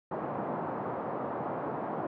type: band-pass noise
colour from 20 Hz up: white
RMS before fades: -35 dBFS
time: 0.11-2.07 s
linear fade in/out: 5 ms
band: 130 to 1000 Hz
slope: 24 dB/octave
effects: none